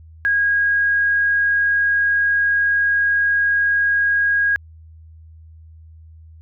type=tone; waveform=sine; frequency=1639 Hz; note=G#6; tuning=23 cents flat; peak=-14 dBFS; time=0.25-4.56 s; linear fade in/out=0 ms; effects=added 80 Hz sine -40 dBFS peak until 6.41 s